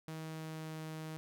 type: tone with pitch glide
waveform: sawtooth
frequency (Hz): 158.8 to 157.7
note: D#3 to D#3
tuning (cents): +36 to +24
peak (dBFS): -38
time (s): 0.08-1.17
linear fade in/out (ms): 0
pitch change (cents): -12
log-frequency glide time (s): 0.33-0.81
effects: none